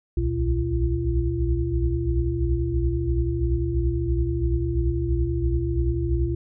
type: tone cluster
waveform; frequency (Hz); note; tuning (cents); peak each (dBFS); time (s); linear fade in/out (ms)
sine; 60.8 / 63.8 / 72.7 / 120.5 / 341; B1 / C2 / D2 / B2 / F4; -26 / -43 / -17 / -42 / -41; -27; 0.17-6.35; 5
effects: none